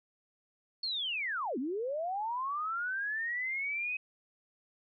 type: linear two-way sweep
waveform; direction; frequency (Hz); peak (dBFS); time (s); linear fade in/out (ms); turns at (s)
sine; down then up; 4400 to 233.1 to 2541; -32; 0.83-3.97; 5; 1.58
effects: none